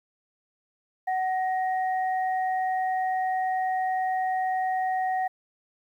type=tone pair together; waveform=sine; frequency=748.2 / 1874 Hz; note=F#5 / A#6; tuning=+19 / +9 cents; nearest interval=octave + major third; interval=1590 cents; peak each=-24 / -35 dBFS; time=1.07-5.28 s; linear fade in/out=10 ms; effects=10-bit